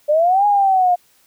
sine linear two-way sweep, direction up then down, 579 to 830.6 to 704 Hz, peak -11 dBFS, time 0.08-0.96 s, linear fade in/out 20 ms, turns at 0.46 s, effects white hiss -56 dBFS RMS until 1.26 s

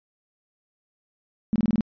sine tone bursts, 217.6 Hz, A3, 19 cents flat, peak -18 dBFS, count 6, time 1.53-1.808 s, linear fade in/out 0 ms, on 28 ms, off 22 ms, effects resampled to 11025 Hz

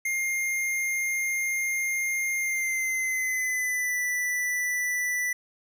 square tone with pitch glide, 2119 to 1977.1 Hz, C7 to B6, +21 to +1 cents, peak -26 dBFS, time 0.05-5.33 s, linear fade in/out 5 ms, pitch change -120 cents, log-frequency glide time 2.37-3.98 s, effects none

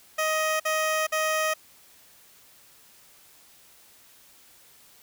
15% pulse tone bursts, 627 Hz, D#5, 13 cents sharp, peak -17 dBFS, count 3, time 0.18-1.54 s, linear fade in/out 10 ms, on 420 ms, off 50 ms, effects white hiss -55 dBFS RMS until 5.02 s

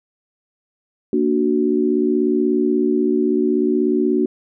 sine chord, Bb augmented, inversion none, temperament equal, 233.1 / 293.7 / 370 Hz, Bb3 / D4 / F#4, 0 / 0 / 0 cents, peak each -20 / -19 / -18 dBFS, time 1.13-4.26 s, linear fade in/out 2 ms, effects none

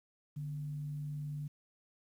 sine tone with frequency modulation, 146.83 Hz, D3, in tune, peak -37 dBFS, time 0.36-1.48 s, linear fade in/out 10 ms, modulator 102 Hz, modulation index 0.2, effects high-pass 60 Hz 12 dB/octave + 11-bit

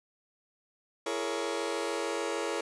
sawtooth chord, A# half-diminished seventh, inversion second, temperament just, 335.6 / 419.5 / 466.2 / 559.4 Hz, E4 / G#4 / A#4 / C#5, +31 / +17 / 0 / +16 cents, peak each -33 / -32 / -32 / -33 dBFS, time 1.06-2.61 s, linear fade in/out 5 ms, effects resampled to 22050 Hz + 9-bit

